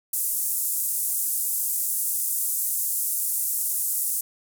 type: band-pass noise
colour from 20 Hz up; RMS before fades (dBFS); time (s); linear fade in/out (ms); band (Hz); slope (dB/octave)
white; -26; 0.13-4.21; 5; 8200 to 15000; 24
effects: none